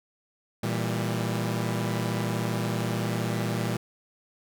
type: chord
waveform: sawtooth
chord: E diminished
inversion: second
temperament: equal with one note detuned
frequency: 116.54 / 164.81 / 197.7 Hz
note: Bb2 / E3 / G3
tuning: 0 / 0 / +15 cents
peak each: -25 / -28 / -28 dBFS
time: 0.63-3.77 s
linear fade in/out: 5 ms
effects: none